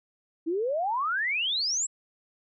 sine exponential sweep, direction up, 311.1 to 7902 Hz, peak -25 dBFS, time 0.46-1.87 s, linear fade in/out 20 ms, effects none

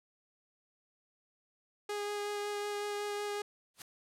sawtooth tone with vibrato, 412 Hz, G#4, 14 cents flat, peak -31 dBFS, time 1.89-3.42 s, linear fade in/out 5 ms, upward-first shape sine, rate 5.4 Hz, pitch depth 10 cents each way
white noise with exponential growth, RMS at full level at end -40 dBFS, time 3.74-3.82 s, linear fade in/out 2 ms, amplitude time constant 16 ms
effects low-pass 11000 Hz 12 dB/octave

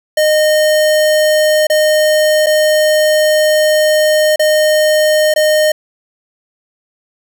square tone with dropouts, 614 Hz, D#5, 23 cents flat, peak -9 dBFS, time 0.17-5.72 s, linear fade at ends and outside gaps 5 ms, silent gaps 1.67-1.699 / 2.462-2.467 / 4.36-4.394 / 5.34-5.36 s, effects none

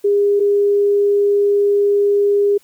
sine tone pair in turn, 406 / 406 Hz, G#4 / G#4, -39 / -39 cents, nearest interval unison, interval 0 cents, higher neither, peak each -11 dBFS, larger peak neither, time 0.04-0.4 / 0.4-2.58 s, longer second, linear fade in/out 10 ms, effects white hiss -54 dBFS RMS until 2.63 s

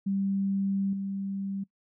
sine tone with level steps, 196 Hz, G3, in tune, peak -25 / -30 dBFS, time 0.06-1.64 s, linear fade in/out 10 ms, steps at 0.93 s, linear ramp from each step 2 ms, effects noise-tail reverb RT60 0.1 s tail -22 dB re dry

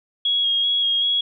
sine tone with vibrato, 3297 Hz, G#7, 13 cents flat, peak -17 dBFS, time 0.25-1.21 s, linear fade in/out 5 ms, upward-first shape square, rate 2.6 Hz, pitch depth 17 cents each way, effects none

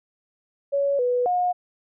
sine tone with pitch steps, 561 / 492.8 / 719 Hz, C#5 / B4 / F#5, +21 / -4 / -50 cents, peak -19 dBFS, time 0.72-1.53 s, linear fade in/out 20 ms, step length 270 ms, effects none

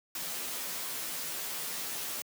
white noise with comb filter, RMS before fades -37 dBFS, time 0.15-2.22 s, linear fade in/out 2 ms, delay 12 ms, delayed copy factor +1, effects high-pass 150 Hz 12 dB/octave

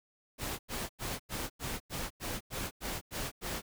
pink noise bursts, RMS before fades -37 dBFS, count 11, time 0.38-3.62 s, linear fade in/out 50 ms, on 210 ms, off 93 ms, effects none

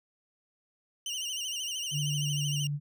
25% pulse tone with vibrato, 2936 Hz, F#7, 14 cents flat, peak -29 dBFS, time 1.06-2.67 s, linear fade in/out 2 ms, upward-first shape sine, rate 13 Hz, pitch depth 93 cents each way
sine tone with pitch glide, 146.83 to 145.4 Hz, D3 to D3, 0 to -17 cents, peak -29 dBFS, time 1.91-2.8 s, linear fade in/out 50 ms, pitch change -17 cents, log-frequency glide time 2.03-2.51 s
effects none

